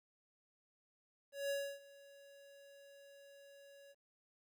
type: tone with ADSR envelope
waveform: square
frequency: 560 Hz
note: C#5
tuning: 18 cents sharp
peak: -36 dBFS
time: 1.32-3.95 s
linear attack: 180 ms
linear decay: 290 ms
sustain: -22 dB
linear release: 42 ms
effects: 13-bit